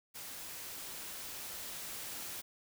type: noise with level ramp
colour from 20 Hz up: white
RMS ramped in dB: -46 to -43 dBFS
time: 0.14-2.42 s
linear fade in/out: 20 ms
effects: none